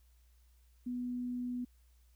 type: tone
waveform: sine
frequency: 246.6 Hz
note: B3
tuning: 2 cents flat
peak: -35 dBFS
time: 0.86-1.65 s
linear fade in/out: 10 ms
effects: added 60 Hz sine -62 dBFS peak until 2.15 s + white hiss -75 dBFS RMS until 2.15 s